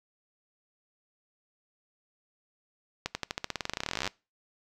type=accelerating click train; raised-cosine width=0.2 ms; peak=-13 dBFS; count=29; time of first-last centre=3.06-4.076 s; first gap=90 ms; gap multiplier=0.92; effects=noise-tail reverb RT60 0.3 s tail -24 dB re dry